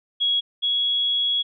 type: tone pair in turn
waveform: sine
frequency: 3324 / 3340 Hz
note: G#7 / G#7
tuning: +1 / +9 cents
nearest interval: unison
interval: 8 cents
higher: second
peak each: -18 / -19 dBFS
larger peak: first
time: 0.2-0.41 / 0.62-1.43 s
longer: second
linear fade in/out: 20 ms
effects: none